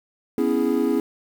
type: chord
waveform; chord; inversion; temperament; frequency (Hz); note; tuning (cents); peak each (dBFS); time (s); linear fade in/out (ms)
triangle; C# minor seventh; third; equal; 246.9 / 277.2 / 329.6 / 415.3; B3 / C#4 / E4 / G#4; 0 / 0 / 0 / 0; -22; 0.38-1; 2
effects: 7-bit